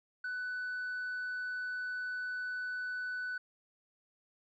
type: tone with tanh clipping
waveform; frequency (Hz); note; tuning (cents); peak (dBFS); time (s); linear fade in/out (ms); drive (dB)
sine; 1494; F#6; +16; -36; 0.24-3.38; 5; 1
effects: none